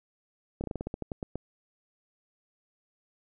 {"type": "slowing click train", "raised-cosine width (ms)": 2, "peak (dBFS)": -20, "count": 12, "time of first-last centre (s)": [0.61, 1.356], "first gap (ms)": 29, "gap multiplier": 1.16, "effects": []}